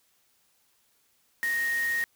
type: tone in noise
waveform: sine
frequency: 1864.7 Hz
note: A#6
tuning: in tune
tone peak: -25 dBFS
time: 1.43-2.04 s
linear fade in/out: 0 ms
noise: white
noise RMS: -40 dBFS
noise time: 1.43-2.04 s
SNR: +12 dB
effects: white hiss -68 dBFS RMS until 2.15 s